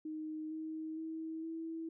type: tone with pitch steps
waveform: sine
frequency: 311.1 / 316 / 321 / 326 Hz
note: D#4 / D#4 / E4 / E4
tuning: 0 / +27 / -46 / -19 cents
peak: -39 dBFS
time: 0.05-1.89 s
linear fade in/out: 5 ms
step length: 460 ms
effects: none